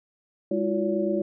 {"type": "tone cluster", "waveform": "sine", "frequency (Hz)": [204.4, 331.4, 359.8, 568], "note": ["G#3", "E4", "F#4", "C#5"], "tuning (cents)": [-27, 9, -48, 42], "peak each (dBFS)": -28, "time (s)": [0.51, 1.22], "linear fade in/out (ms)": 5, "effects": []}